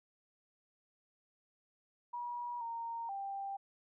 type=tone with pitch steps; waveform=sine; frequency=963 / 925 / 789 Hz; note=B5 / A#5 / G5; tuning=-44 / -14 / +11 cents; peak=-38 dBFS; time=2.13-3.57 s; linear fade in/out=10 ms; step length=480 ms; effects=none